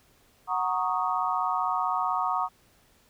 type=chord; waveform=sine; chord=D# minor seventh; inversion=first; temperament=equal; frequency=740 / 932.3 / 1108.7 / 1244.5 Hz; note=F#5 / A#5 / C#6 / D#6; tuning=0 / 0 / 0 / 0 cents; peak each=-30 dBFS; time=0.47-2.49 s; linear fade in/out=50 ms; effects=pink hiss -62 dBFS RMS until 3.09 s